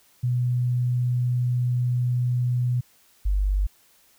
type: tone pair in turn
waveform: sine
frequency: 123.47 / 49 Hz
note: B2 / G1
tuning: 0 / 0 cents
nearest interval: octave + major third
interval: 1600 cents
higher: first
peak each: -20 / -19 dBFS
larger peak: second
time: 0.23-2.81 / 3.25-3.67 s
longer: first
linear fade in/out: 10 ms
effects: white hiss -59 dBFS RMS until 4.18 s